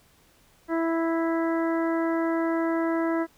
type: harmonic tone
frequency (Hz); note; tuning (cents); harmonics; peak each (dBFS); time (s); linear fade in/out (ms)
329.6; E4; 0; 1 / 2 / 3 / 4 / 5 / 6; -24 / -30 / -34 / -36 / -38 / -40; 0.68-3.27; 50
effects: pink hiss -60 dBFS RMS until 3.37 s